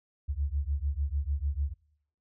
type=beating tone pair; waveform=sine; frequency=68.1 / 74.8 Hz; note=C#2 / D2; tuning=-30 / +32 cents; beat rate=6.7 Hz; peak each=-31 dBFS; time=0.28-1.74 s; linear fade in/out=20 ms; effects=noise-tail reverb RT60 0.7 s tail -22 dB re dry